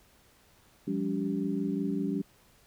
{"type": "tone cluster", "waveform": "sine", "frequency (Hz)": [176, 201.4, 284.7, 387], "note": ["F3", "G3", "C#4", "G4"], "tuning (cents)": [14, 47, 46, -22], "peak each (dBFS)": [-35, -32, -32, -38], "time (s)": [0.87, 2.22], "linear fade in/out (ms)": 10, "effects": ["pink hiss -62 dBFS RMS until 2.66 s"]}